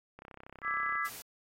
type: click train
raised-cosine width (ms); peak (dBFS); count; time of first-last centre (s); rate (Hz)
0.5; -33; 26; 0.19-0.955; 32.7
type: chord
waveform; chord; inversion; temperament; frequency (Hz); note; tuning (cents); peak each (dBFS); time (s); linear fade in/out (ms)
sine; E dominant seventh; third; equal with one note detuned; 1174.7 / 1318.5 / 1661.2 / 2004; D6 / E6 / G#6 / B6; 0 / 0 / 0 / +25; -36; 0.62-1.1; 50
type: noise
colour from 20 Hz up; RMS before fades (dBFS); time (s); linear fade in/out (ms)
white; -46; 1.05-1.22; 2
effects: AAC 48 kbps